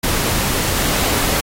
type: noise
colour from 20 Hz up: pink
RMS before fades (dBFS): -18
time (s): 0.03-1.41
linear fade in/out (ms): 10
effects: AAC 48 kbps